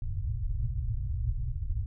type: low-pass noise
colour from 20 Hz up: pink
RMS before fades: -31 dBFS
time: 0.02-1.86 s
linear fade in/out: 2 ms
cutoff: 130 Hz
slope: 96 dB/octave
effects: none